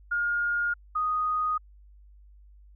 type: tone pair in turn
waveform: sine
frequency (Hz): 1421 / 1243.4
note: F6 / D#6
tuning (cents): +30 / -2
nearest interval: major second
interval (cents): 232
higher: first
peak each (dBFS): -24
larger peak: neither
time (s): 0.11-0.74 / 0.95-1.58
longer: neither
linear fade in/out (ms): 10
effects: added 50 Hz sine -50 dBFS peak until 2.75 s